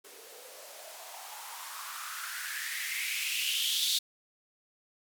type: noise with band-pass filter sweep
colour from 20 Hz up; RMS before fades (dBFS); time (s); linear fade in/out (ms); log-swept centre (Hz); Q
violet; -36; 0.04-3.99; 10; 400 to 3800; 5.3
effects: none